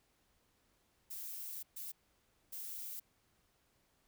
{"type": "noise bursts at uneven times", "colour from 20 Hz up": "violet", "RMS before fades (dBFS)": -45, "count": 3, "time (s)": [[1.1, 1.63], [1.76, 1.92], [2.52, 3]], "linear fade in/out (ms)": 10, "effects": ["pink hiss -75 dBFS RMS until 4.07 s"]}